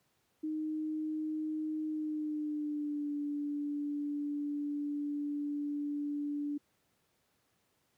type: tone with pitch glide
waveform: sine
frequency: 310 to 290.9 Hz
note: D#4 to D4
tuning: -6 to -16 cents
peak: -33 dBFS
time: 0.43-6.58 s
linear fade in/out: 10 ms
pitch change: -110 cents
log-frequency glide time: 1.86-3.13 s
effects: pink hiss -75 dBFS RMS until 7.97 s + high-pass 100 Hz 12 dB/octave